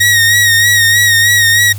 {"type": "tone with vibrato", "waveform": "sawtooth", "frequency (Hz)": 1880, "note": "A#6", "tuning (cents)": 14, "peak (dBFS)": -3, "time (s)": [0, 1.73], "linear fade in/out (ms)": 10, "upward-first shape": "sine", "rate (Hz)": 3.2, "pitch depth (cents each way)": 43, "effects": ["added 101 Hz sine -21 dBFS peak until 1.78 s", "white hiss -35 dBFS RMS until 1.78 s"]}